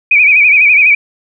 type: tone with vibrato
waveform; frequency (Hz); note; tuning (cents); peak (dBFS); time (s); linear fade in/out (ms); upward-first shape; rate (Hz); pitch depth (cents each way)
sine; 2390; D7; +30; -4; 0.11-0.95; 5; sine; 12; 98
effects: none